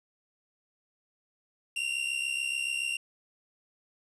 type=tone pair together; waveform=45% pulse; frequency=2727 / 2794 Hz; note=F7 / F7; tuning=-42 / 0 cents; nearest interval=unison; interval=42 cents; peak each=-33 / -32 dBFS; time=1.76-2.97 s; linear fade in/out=5 ms; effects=resampled to 24000 Hz + 10-bit